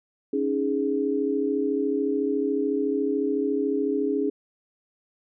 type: chord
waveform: sine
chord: C# suspended second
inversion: none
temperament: equal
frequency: 277.2 / 311.1 / 415.3 Hz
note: C#4 / D#4 / G#4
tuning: 0 / 0 / 0 cents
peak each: -26 / -29 / -25 dBFS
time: 0.33-4.3 s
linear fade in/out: 5 ms
effects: none